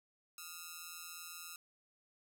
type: ring-modulated tone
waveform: 5% pulse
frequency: 1318.5 Hz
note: E6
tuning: in tune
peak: -32 dBFS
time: 0.38-1.56 s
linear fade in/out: 2 ms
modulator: 83.8 Hz
effects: none